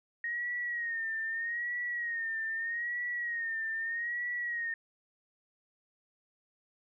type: tone with vibrato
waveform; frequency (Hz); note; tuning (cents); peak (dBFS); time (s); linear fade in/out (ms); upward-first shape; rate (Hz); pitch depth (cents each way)
sine; 1864.7; A#6; 0; -32; 0.24-4.74; 2; sine; 0.8; 71
effects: none